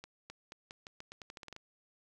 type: accelerating click train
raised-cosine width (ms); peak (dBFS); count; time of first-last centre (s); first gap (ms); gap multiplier
0.2; -29; 14; 0.04-1.564; 260; 0.85
effects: none